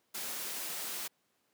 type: noise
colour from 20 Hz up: white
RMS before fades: -39 dBFS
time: 0.14-1.08 s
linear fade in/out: 10 ms
effects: pink hiss -75 dBFS RMS until 1.53 s + high-pass 200 Hz 12 dB/octave